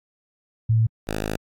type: tone pair in turn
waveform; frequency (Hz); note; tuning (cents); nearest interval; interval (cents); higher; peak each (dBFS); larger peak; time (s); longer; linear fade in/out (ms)
sine / 5% pulse; 112.1 / 52.9; A2 / G#1; +33 / +33; octave + minor second; 1300; first; -15 / -14; second; 0.69-0.87 / 1.07-1.37; second; 10
effects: AAC 48 kbps